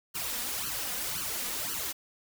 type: noise with flanger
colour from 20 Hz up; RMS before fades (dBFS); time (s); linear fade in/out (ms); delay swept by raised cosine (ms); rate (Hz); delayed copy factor
white; -34; 0.14-1.93; 20; 0.67 to 4.17; 1.9; +0.95
effects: none